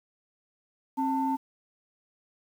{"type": "tone pair together", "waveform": "sine", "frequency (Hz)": [267.6, 891], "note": ["C4", "A5"], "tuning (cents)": [39, 22], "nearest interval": "octave + major sixth", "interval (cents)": 2083, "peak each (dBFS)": -27, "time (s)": [0.97, 1.37], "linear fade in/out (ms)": 20, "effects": ["tanh soft clip ceiling -17 dBFS", "9-bit"]}